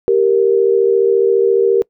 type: tone pair together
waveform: sine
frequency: 392 / 466.5 Hz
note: G4 / A#4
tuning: 0 / +1 cents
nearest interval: minor third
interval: 301 cents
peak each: -12 dBFS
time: 0.08-1.82 s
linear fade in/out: 0 ms
effects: noise-tail reverb RT60 0.1 s tail -24 dB re dry